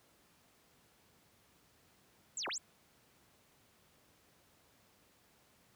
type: linear two-way sweep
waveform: sine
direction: down then up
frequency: 7902 to 250.2 to 7902 Hz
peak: -37 dBFS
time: 2.37-2.58 s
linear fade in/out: 2 ms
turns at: 2.48 s
effects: pink hiss -68 dBFS RMS until 5.75 s + high-pass 80 Hz 12 dB/octave